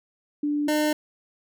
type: tone pair in turn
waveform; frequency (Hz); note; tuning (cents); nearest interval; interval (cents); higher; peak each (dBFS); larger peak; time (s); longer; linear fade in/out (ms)
sine / 25% pulse; 293.7 / 302.7; D4 / D#4; 0 / -48; minor second; 52; second; -22 / -17; second; 0.43-0.68 / 0.68-0.93; neither; 5
effects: none